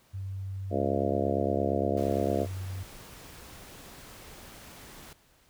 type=tone with pitch glide; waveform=sine; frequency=96.4 to 94.53 Hz; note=G2 to F#2; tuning=-28 to +38 cents; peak=-33 dBFS; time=0.13-2.84 s; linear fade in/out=20 ms; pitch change=-34 cents; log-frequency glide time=1.14-1.44 s
type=harmonic tone; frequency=68.7 Hz; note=C#2; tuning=15 cents flat; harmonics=3 / 4 / 5 / 6 / 7 / 8 / 9 / 10; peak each=-34 / -34 / -34 / -34 / -34 / -34 / -34 / -34 dBFS; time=0.7-2.47 s; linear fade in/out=50 ms
type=noise; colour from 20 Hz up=pink; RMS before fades=-48 dBFS; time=1.97-5.13 s; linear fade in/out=2 ms
effects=pink hiss -63 dBFS RMS until 5.49 s